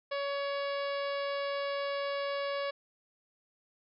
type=harmonic tone; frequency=562 Hz; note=C#5; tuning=24 cents sharp; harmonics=1 / 2 / 3 / 4 / 5 / 6 / 7 / 8 / 9; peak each=-33 / -39 / -43 / -45 / -47 / -49 / -50 / -51 / -52 dBFS; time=0.11-2.71 s; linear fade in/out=10 ms; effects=none